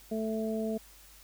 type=harmonic tone; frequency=220 Hz; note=A3; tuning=in tune; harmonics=1 / 2 / 3; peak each=-32 / -35 / -37 dBFS; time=0.11-0.78 s; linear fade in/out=10 ms; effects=added 50 Hz sine -58 dBFS peak until 1.23 s + white hiss -56 dBFS RMS until 1.23 s